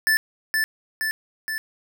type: tone with echo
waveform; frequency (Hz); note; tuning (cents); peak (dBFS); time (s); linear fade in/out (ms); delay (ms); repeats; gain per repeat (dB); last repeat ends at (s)
square; 1757; A6; -3; -17; 0.07-0.17; 0; 470; 3; -3; 1.58
effects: none